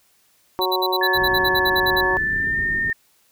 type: harmonic tone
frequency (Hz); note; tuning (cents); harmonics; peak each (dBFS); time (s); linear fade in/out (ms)
185; F#3; 0; 2 / 3 / 4 / 5 / 6; -23 / -29 / -29 / -24 / -28; 0.59-2.17; 0
type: tone bursts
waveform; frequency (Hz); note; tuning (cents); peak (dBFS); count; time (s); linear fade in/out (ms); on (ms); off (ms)
square; 3969; B7; +8; -21; 14; 0.61-2.011; 10; 49; 55
type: tone with pitch glide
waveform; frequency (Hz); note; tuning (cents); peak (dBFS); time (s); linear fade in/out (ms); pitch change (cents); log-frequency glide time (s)
sine; 1728 to 1822.3; A6 to A#6; -32 to -40; -19; 1.01-2.93; 5; +92; 2.05-2.63
type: low-pass noise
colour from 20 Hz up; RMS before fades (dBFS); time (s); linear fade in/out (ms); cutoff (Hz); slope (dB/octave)
pink; -33; 1.15-2.9; 0; 420; 96
effects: white hiss -60 dBFS RMS until 3.31 s